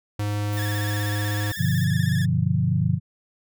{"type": "tone", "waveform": "square", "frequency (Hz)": 103.6, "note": "G#2", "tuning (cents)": -4, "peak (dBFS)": -24, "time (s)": [0.19, 1.52], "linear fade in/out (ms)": 5}
{"type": "noise", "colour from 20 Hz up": "violet", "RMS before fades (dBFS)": -40, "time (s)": [0.52, 1.85], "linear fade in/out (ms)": 10}
{"type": "tone with vibrato", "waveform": "sawtooth", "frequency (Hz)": 1738, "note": "A6", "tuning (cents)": -22, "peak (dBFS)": -28, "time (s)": [0.56, 2.26], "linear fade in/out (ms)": 20, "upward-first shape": "square", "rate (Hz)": 16, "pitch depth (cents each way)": 56}
{"type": "chord", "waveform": "sine", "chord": "G dominant seventh", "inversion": "none", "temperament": "equal", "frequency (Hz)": [98, 123.47, 146.83, 174.61], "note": ["G2", "B2", "D3", "F3"], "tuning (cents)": [0, 0, 0, 0], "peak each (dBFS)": [-25, -24, -24, -24], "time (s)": [1.57, 3], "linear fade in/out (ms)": 50}
{"effects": []}